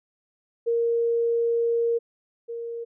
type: tone pair in turn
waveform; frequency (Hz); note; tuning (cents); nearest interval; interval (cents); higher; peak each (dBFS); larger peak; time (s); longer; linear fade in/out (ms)
sine; 466.2 / 466.2; A#4 / A#4; 0 / 0; unison; 0; neither; -20 / -30; first; 0.66-1.99 / 2.48-2.85; first; 20
effects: none